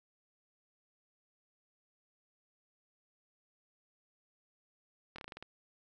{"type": "slowing click train", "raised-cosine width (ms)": 0.3, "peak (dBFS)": -29, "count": 8, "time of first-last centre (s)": [5.16, 5.426], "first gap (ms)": 24, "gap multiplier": 1.15, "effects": []}